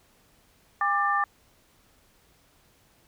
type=tone cluster; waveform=sine; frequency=808 / 1185 / 1786 Hz; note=G#5 / D6 / A6; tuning=-48 / +15 / +25 cents; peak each=-28 / -24 / -28 dBFS; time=0.81-1.24 s; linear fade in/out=2 ms; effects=pink hiss -62 dBFS RMS until 3.07 s